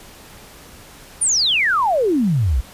sine exponential sweep, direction down, 9830 to 55 Hz, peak -14 dBFS, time 1.21-2.61 s, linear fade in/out 10 ms, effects pink hiss -42 dBFS RMS until 2.73 s + resampled to 32000 Hz

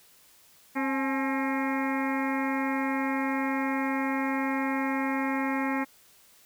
harmonic tone with a mistuned harmonic, 267.9 Hz, C4, 41 cents sharp, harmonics 1 / 2 / 3 / 4 / 5 / 6 / 7 / 8 / 9, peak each -28 / -37 / -34 / -37 / -40 / -41 / -37 / -37 / -43 dBFS, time 0.75-5.85 s, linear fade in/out 20 ms, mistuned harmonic 3, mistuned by +82 cents, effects white hiss -58 dBFS RMS until 6.45 s

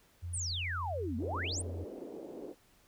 sine tone with pitch glide, 86.9 to 88.11 Hz, F2 to F2, -8 to +16 cents, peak -37 dBFS, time 0.22-1.85 s, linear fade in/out 20 ms, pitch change +24 cents, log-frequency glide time 0.75-1.25 s
sine exponential two-way sweep, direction down then up, 9956 to 213.6 to 9956 Hz, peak -35 dBFS, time 0.33-1.62 s, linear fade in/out 10 ms, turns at 1.17 s
pink band-pass noise, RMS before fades -45 dBFS, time 1.18-2.55 s, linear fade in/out 50 ms, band 280 to 520 Hz, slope 24 dB/octave
effects pink hiss -66 dBFS RMS until 2.87 s

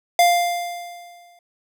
square tone with exponential decay, 698.5 Hz, F5, in tune, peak -11 dBFS, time 0.19-1.39 s, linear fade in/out 2 ms, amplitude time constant 260 ms, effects none

